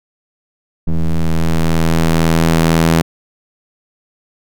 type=ring-modulated tone; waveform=sawtooth; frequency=82 Hz; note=E2; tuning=9 cents flat; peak=-3 dBFS; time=0.87-3.02 s; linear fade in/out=10 ms; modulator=82.1 Hz; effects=none